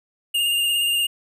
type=tone with vibrato; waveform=square; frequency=2820 Hz; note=F7; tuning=16 cents sharp; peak=-19 dBFS; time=0.34-1.07 s; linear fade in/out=10 ms; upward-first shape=sine; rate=17 Hz; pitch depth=25 cents each way; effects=none